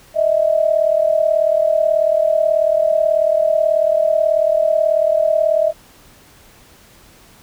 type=tone pair together; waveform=sine; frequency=616 / 654.3 Hz; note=D#5 / E5; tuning=-17 / -13 cents; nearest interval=minor second; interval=104 cents; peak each=-15 dBFS; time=0.14-5.73 s; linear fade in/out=50 ms; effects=pink hiss -47 dBFS RMS until 7.42 s